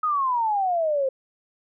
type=exponential sweep; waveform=sine; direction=down; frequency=1275 to 520 Hz; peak=-20 dBFS; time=0.03-1.09 s; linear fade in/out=5 ms; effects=none